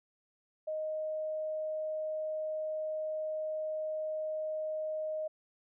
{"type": "tone", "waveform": "sine", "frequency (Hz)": 622.3, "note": "D#5", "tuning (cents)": 0, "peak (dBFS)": -33, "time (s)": [0.67, 5.28], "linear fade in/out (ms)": 10, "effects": []}